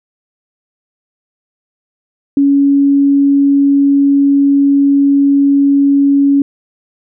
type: tone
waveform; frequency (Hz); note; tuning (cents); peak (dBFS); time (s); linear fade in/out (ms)
sine; 280; C#4; +18; -6; 2.37-6.42; 2
effects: none